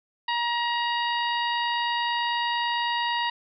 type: harmonic tone with a mistuned harmonic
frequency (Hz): 949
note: A#5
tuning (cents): +31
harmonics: 1 / 2 / 3 / 4 / 5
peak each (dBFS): -26 / -30 / -32 / -34 / -39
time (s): 0.28-3.3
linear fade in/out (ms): 5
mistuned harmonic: 5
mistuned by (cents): -32
effects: none